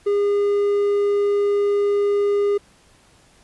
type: tone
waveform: triangle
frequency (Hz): 406.9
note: G#4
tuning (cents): -35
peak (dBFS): -14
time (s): 0.06-2.58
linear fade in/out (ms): 10
effects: pink hiss -54 dBFS RMS until 3.43 s + resampled to 24000 Hz